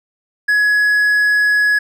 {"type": "tone", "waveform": "triangle", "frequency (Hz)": 1682, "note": "G#6", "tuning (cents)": 22, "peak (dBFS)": -9, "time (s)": [0.48, 1.79], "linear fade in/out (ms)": 10, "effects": []}